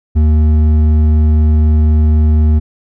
sine tone with hard clipping, 77 Hz, D#2, 17 cents flat, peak -8 dBFS, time 0.15-2.6 s, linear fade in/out 20 ms, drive 7 dB, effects none

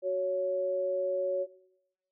sine tone pair together, 371.8 / 557 Hz, F#4 / C#5, +8 / +8 cents, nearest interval perfect fifth, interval 700 cents, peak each -34 / -28 dBFS, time 0.02-1.47 s, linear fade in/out 50 ms, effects noise-tail reverb RT60 0.9 s tail -20 dB re dry

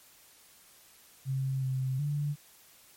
sine tone with pitch steps, 133.8 / 131.3 / 145.9 Hz, C3 / C3 / D3, +39 / +6 / -11 cents, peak -28 dBFS, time 1.25-2.36 s, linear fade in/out 50 ms, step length 370 ms, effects white hiss -58 dBFS RMS until 2.96 s + MP3 64 kbps

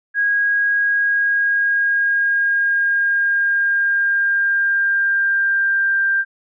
sine tone with pitch glide, 1642 to 1585.2 Hz, G#6 to G6, -20 to +19 cents, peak -14 dBFS, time 0.14-6.25 s, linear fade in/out 50 ms, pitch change -61 cents, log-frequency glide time 0.81-6 s, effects none

